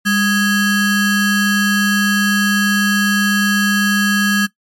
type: ring-modulated tone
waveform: square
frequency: 728 Hz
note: F#5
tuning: 28 cents flat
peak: -10 dBFS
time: 0.05-4.47 s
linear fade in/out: 20 ms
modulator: 930 Hz
effects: noise-tail reverb RT60 0.1 s tail -18 dB re dry + MP3 64 kbps